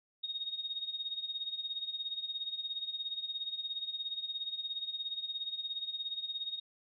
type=tone with tremolo; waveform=sine; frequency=3729 Hz; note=A#7; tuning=in tune; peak=-33 dBFS; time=0.23-6.6 s; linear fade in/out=10 ms; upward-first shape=sine; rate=17 Hz; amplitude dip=75%; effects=none